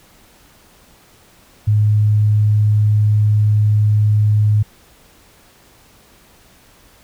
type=tone; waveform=sine; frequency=105.6 Hz; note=G#2; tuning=29 cents sharp; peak=-10 dBFS; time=1.67-4.63 s; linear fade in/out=10 ms; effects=pink hiss -49 dBFS RMS until 7.03 s